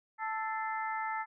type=harmonic tone with a mistuned harmonic; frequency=440 Hz; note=A4; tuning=in tune; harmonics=2 / 3 / 4 / 5; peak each=-35 / -39 / -41 / -43 dBFS; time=0.18-1.26 s; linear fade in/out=50 ms; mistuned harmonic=5; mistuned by=-100 cents; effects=none